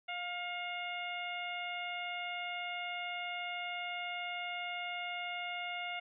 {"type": "harmonic tone with a mistuned harmonic", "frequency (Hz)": 706, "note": "F5", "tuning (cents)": 19, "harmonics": [1, 2, 3, 4, 5], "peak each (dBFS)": [-42, -46, -41, -44, -52], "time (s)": [0.08, 6], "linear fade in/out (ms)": 10, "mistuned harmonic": 3, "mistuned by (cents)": 31, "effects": []}